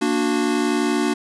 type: chord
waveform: square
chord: Bb augmented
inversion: none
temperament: equal with one note detuned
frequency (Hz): 233.1 / 293.7 / 365.5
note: Bb3 / D4 / F#4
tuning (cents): 0 / 0 / -21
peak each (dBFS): -24 / -22 / -24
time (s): 0.01-1.14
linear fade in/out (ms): 10
effects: resampled to 24000 Hz + 9-bit